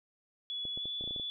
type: tone with pitch glide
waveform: sine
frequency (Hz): 3400 to 3443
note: G#7 to A7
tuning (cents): +40 to -38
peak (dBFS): -35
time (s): 0.5-1.3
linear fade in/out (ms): 0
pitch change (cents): +22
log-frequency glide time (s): 0.74-0.86
type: clicks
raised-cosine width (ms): 2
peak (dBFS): -33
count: 9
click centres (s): 0.653 / 0.775 / 0.856 / 1.01 / 1.04 / 1.076 / 1.109 / 1.162 / 1.198
effects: none